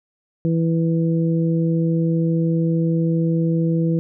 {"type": "harmonic tone", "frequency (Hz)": 164.81, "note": "E3", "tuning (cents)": 0, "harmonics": [1, 2, 3], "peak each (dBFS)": [-17, -23, -27], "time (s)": [0.45, 3.99], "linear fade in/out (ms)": 0, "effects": []}